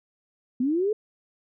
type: linear sweep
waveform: sine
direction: up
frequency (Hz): 238.7 to 440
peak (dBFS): -21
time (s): 0.6-0.93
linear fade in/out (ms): 5
effects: none